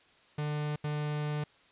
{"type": "tone bursts at uneven times", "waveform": "45% pulse", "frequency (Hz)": 149.1, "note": "D3", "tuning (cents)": 27, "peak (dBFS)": -31, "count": 2, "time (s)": [[0.38, 0.76], [0.84, 1.44]], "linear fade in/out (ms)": 5, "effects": ["white hiss -62 dBFS RMS until 1.71 s", "resampled to 8000 Hz"]}